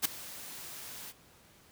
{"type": "noise with ADSR envelope", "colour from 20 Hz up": "white", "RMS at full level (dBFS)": -25, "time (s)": [0.02, 1.13], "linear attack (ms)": 33, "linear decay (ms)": 4, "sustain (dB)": -20, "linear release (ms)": 38, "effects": ["pink hiss -60 dBFS RMS until 1.71 s", "high-pass 60 Hz 12 dB/octave"]}